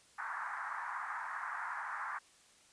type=band-pass noise; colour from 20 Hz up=pink; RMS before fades=-41 dBFS; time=0.18-2.19 s; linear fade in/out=10 ms; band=880 to 1800 Hz; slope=48 dB/octave; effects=white hiss -64 dBFS RMS until 2.72 s + resampled to 22050 Hz